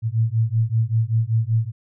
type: beating tone pair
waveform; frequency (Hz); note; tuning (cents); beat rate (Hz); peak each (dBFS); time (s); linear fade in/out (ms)
sine; 110.3 / 115.5; A2 / A#2; +5 / -16; 5.2; -20; 0.02-1.72; 50
effects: none